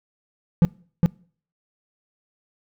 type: tone with echo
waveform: triangle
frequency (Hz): 170.3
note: F3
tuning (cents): -43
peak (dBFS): -8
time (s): 0.62-0.65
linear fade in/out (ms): 0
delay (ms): 410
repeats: 1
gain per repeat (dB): -2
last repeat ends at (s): 1.06
effects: noise-tail reverb RT60 0.5 s tail -25 dB re dry